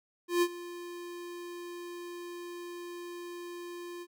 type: tone with ADSR envelope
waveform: square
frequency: 349.2 Hz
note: F4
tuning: in tune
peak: -23 dBFS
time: 0.28-4.07 s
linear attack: 140 ms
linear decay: 57 ms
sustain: -18 dB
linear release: 52 ms
effects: none